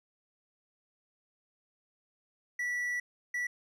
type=tone bursts at uneven times; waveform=triangle; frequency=1950 Hz; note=B6; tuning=23 cents flat; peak=-29 dBFS; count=2; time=2.59-3 / 3.34-3.47 s; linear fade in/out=5 ms; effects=none